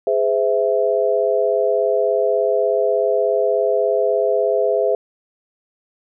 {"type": "chord", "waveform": "sine", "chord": "Ab augmented", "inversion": "none", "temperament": "equal with one note detuned", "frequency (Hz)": [415.3, 511.9, 659.3], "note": ["Ab4", "C5", "E5"], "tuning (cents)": [0, -38, 0], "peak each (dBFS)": -19, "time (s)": [0.07, 4.95], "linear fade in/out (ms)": 2, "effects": []}